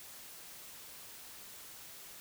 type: silence
effects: white hiss -51 dBFS RMS until 2.2 s